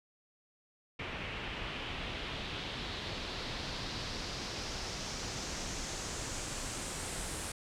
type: noise with low-pass filter sweep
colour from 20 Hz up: pink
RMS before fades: -40 dBFS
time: 0.99-7.52 s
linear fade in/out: 5 ms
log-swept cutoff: 2600 to 9200 Hz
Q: 2.4
effects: none